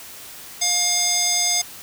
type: tone with band-pass filter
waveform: square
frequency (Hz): 710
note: F5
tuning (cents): +28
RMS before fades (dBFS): -20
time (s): 0.61-1.62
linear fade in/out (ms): 10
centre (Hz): 6200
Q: 2.9
effects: white hiss -39 dBFS RMS until 1.82 s